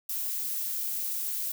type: noise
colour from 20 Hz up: violet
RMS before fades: -32 dBFS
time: 0.09-1.52 s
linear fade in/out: 5 ms
effects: none